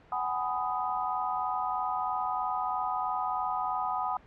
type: chord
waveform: sine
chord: G# minor seventh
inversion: third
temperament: just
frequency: 747.5 / 830.6 / 996.7 / 1245.9 Hz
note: F#5 / G#5 / B5 / D#6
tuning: +17 / 0 / +16 / +2 cents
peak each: -33 / -35 / -34 / -33 dBFS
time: 0.12-4.17 s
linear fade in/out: 2 ms
effects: pink hiss -56 dBFS RMS until 4.26 s + low-pass 2000 Hz 12 dB/octave